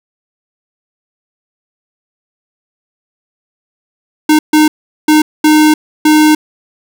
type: tone bursts at uneven times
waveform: square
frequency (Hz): 306.5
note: D#4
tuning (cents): -26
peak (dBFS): -5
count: 5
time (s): 4.29-4.39 / 4.53-4.68 / 5.08-5.22 / 5.44-5.74 / 6.05-6.35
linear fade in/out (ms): 5
effects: none